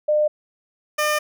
sine / 15% pulse tone pair in turn, 603 / 603 Hz, D5 / D5, +46 / +46 cents, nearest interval unison, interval 0 cents, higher neither, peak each -15 / -12 dBFS, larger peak second, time 0.08-0.28 / 0.98-1.19 s, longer second, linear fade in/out 10 ms, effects none

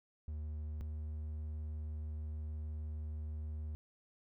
triangle tone pair in turn, 76.1 / 76.59 Hz, D#2 / D#2, -38 / -27 cents, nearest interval unison, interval 11 cents, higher second, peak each -37 / -37 dBFS, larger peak neither, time 0.28-0.81 / 0.81-3.75 s, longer second, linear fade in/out 0 ms, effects none

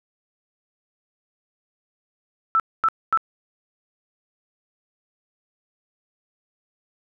sine tone bursts, 1324 Hz, E6, 7 cents sharp, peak -15 dBFS, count 3, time 2.55-3.174 s, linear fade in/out 0 ms, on 48 ms, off 240 ms, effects none

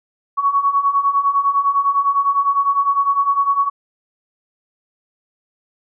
sine beating tone pair, 1112 / 1121.9 Hz, C#6 / C#6, +5 / +20 cents, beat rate 9.9 Hz, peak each -19 / -15 dBFS, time 0.37-3.7 s, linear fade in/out 20 ms, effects none

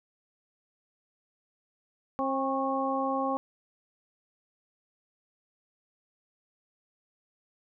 harmonic tone with a mistuned harmonic, 267.7 Hz, C4, 40 cents sharp, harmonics 1 / 2 / 3 / 4, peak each -32 / -32 / -32 / -32 dBFS, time 2.19-3.37 s, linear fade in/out 0 ms, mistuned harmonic 4, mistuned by +39 cents, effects none

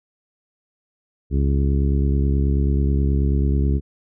harmonic tone, 69.3 Hz, C#2, in tune, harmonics 1 / 2 / 3 / 4 / 5 / 6, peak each -17 / -23 / -27 / -29 / -31 / -33 dBFS, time 1.3-3.81 s, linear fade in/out 50 ms, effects none

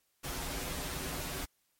pink noise with comb filter, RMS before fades -38 dBFS, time 0.23-1.46 s, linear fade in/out 20 ms, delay 9.2 ms, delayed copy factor -0.85, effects white hiss -75 dBFS RMS until 1.79 s + MP3 64 kbps

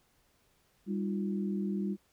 sine tone cluster, 198.1 / 314.6 / 354.9 Hz, G3 / D#4 / F4, +18 / +19 / +28 cents, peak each -31 / -40 / -40 dBFS, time 0.86-1.97 s, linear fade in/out 50 ms, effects pink hiss -70 dBFS RMS until 2.12 s

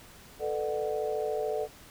sine chord, B minor seventh, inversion third, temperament equal with one note detuned, 440 / 493.9 / 598.6 / 740 Hz, A4 / B4 / D5 / F#5, 0 / 0 / +33 / 0 cents, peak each -31 / -37 / -34 / -37 dBFS, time 0.39-1.68 s, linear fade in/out 50 ms, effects pink hiss -52 dBFS RMS until 1.9 s

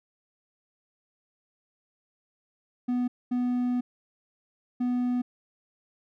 triangle tone bursts at uneven times, 246.9 Hz, B3, in tune, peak -22 dBFS, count 3, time 2.88-3.08 / 3.31-3.81 / 4.8-5.22 s, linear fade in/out 10 ms, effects none

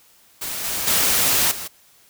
white noise with level steps, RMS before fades -28 / -25 / -18 / -31 dBFS, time 0.41-1.68 s, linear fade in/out 10 ms, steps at 0.64 / 0.87 / 1.51 s, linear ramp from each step 5 ms, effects white hiss -54 dBFS RMS until 2.09 s

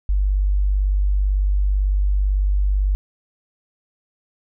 sine tone, 49 Hz, G1, in tune, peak -15 dBFS, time 0.09-2.95 s, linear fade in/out 0 ms, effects none

